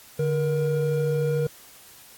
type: tone pair together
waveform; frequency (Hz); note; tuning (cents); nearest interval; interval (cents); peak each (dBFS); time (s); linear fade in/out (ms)
triangle; 146.83 / 474; D3 / A#4; 0 / +29; octave + minor sixth; 2029; -22; 0.19-1.47; 5
effects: white hiss -49 dBFS RMS until 2.17 s + AAC 64 kbps